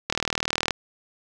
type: click train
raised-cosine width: 0.2 ms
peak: -5 dBFS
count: 25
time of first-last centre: 0.1-0.708 s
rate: 39.5 Hz
effects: none